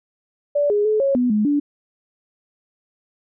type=tone with pitch steps; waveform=sine; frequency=580 / 413.8 / 429.7 / 550 / 247.1 / 211.3 / 289.8 Hz; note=D5 / G#4 / A4 / C#5 / B3 / G#3 / D4; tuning=-22 / -6 / -41 / -14 / +1 / +30 / -23 cents; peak=-15 dBFS; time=0.55-1.6 s; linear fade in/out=10 ms; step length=150 ms; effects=none